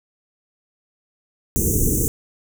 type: band-stop noise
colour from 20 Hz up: pink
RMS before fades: -19 dBFS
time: 1.56-2.08 s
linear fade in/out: 0 ms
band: 470 to 6100 Hz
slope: 96 dB/octave
effects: none